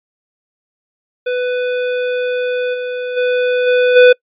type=tone with level steps; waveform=square; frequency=497.2 Hz; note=B4; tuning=12 cents sharp; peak=-16 / -20 / -13 / -10 / -4 dBFS; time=1.26-4.13 s; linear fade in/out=10 ms; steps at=2.73 / 3.16 / 3.66 / 3.95 s; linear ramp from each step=20 ms; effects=noise-tail reverb RT60 0.1 s tail -26 dB re dry + resampled to 8000 Hz